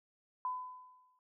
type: tone with exponential decay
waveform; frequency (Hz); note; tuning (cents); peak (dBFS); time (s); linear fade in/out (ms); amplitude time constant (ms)
sine; 1007; B5; +33; -32; 0.45-1.19; 1; 160
effects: none